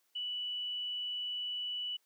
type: tone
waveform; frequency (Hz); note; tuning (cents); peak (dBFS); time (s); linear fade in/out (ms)
sine; 2960; F#7; 0; -35; 0.15-1.97; 10
effects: white hiss -75 dBFS RMS until 2.05 s + high-pass 300 Hz 12 dB/octave